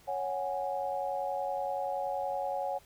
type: chord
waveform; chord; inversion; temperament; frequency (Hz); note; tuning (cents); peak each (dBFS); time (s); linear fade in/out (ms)
sine; C# suspended fourth; none; equal; 554.4 / 740 / 830.6; C#5 / F#5 / G#5; 0 / 0 / 0; -35 / -35 / -36; 0.07-2.79; 20
effects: pink hiss -60 dBFS RMS until 2.85 s